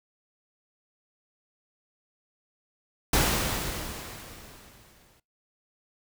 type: noise with exponential decay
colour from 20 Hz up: pink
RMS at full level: -22 dBFS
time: 3.13-5.2 s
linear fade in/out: 5 ms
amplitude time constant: 450 ms
effects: noise-tail reverb RT60 0.2 s tail -22 dB re dry